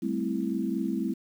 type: chord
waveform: sine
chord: A minor seventh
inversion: third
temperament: equal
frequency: 196 / 220 / 261.6 / 329.6 Hz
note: G3 / A3 / C4 / E4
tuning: 0 / 0 / 0 / 0 cents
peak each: -32 dBFS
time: 0.02-1.14 s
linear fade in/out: 10 ms
effects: 9-bit